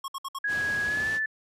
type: tone bursts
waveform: square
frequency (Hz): 1089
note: C#6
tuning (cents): -31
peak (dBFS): -32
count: 4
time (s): 0.04-0.387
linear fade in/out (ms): 5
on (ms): 41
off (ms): 61
type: tone with pitch glide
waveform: sine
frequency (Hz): 1661.2 to 1751.9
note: G#6 to A6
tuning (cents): 0 to -8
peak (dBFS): -25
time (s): 0.44-1.26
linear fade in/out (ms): 5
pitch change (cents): +92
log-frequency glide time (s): 0.83-1.09
type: low-pass noise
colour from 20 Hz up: pink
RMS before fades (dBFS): -38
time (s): 0.47-1.2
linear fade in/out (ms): 50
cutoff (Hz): 7100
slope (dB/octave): 12
effects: high-pass 80 Hz 12 dB/octave + resampled to 32000 Hz